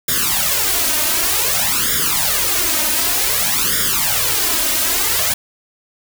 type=noise with flanger; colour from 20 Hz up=white; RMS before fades=-17 dBFS; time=0.08-5.34 s; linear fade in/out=5 ms; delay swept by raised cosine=0.57 to 3.27 ms; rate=0.54 Hz; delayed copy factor=+0.95; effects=none